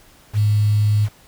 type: tone with quantisation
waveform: sine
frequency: 105.1 Hz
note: G#2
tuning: 21 cents sharp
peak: -13 dBFS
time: 0.33-1.09 s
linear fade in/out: 50 ms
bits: 6
effects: pink hiss -50 dBFS RMS until 1.27 s